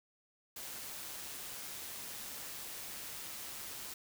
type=noise with amplitude modulation; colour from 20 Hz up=white; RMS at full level=-44 dBFS; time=0.56-3.94 s; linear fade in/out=5 ms; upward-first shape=sine; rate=143 Hz; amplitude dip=25%; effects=none